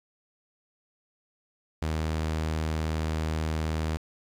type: tone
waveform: sawtooth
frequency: 78.8 Hz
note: D#2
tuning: 23 cents sharp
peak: -23 dBFS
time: 1.82-3.97 s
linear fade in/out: 0 ms
effects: low-pass 8000 Hz 12 dB/octave + 9-bit